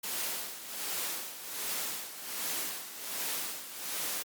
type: noise with tremolo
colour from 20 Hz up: white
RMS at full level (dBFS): -34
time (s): 0.03-4.23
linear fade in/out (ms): 10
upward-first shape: sine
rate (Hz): 1.3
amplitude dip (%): 70
effects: high-pass 200 Hz 12 dB/octave + Opus 48 kbps